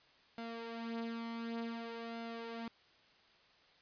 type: tone with flanger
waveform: sawtooth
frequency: 230.5 Hz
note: A#3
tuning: 19 cents flat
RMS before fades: -43 dBFS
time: 0.38-2.68 s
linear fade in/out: 2 ms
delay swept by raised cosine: 1.4 to 5.3 ms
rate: 0.55 Hz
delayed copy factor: +0.6
effects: white hiss -66 dBFS RMS until 3.81 s + resampled to 11025 Hz